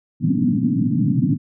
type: band-pass noise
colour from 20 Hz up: white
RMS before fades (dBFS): -18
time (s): 0.2-1.38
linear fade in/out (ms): 50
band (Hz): 110 to 290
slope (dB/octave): 96
effects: none